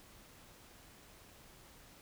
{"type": "silence", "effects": ["pink hiss -59 dBFS RMS until 2.01 s"]}